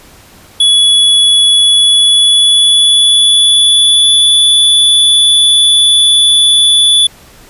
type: tone with pitch glide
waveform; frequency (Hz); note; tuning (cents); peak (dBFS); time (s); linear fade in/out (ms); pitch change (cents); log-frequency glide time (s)
square; 3396 to 3457; G#7 to A7; +38 to -31; -5; 0.6-7.07; 5; +31; 1.48-4.44
effects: pink hiss -39 dBFS RMS until 7.49 s + resampled to 32000 Hz